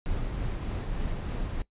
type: noise with tremolo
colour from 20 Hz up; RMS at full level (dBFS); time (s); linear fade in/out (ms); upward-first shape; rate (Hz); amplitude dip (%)
brown; -30; 0.06-1.62; 0; sine; 3.3; 25
effects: noise-tail reverb RT60 0.1 s tail -19 dB re dry + resampled to 8000 Hz